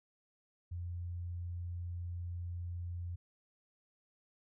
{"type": "tone", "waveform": "sine", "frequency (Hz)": 87.31, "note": "F2", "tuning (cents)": 0, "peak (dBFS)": -38, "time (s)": [0.71, 3.16], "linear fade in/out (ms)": 10, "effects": []}